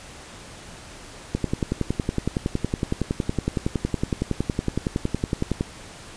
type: click train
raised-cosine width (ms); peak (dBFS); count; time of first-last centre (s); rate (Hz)
3; -9; 47; 1.35-5.609; 10.8
effects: pink hiss -42 dBFS RMS until 6.16 s + resampled to 22050 Hz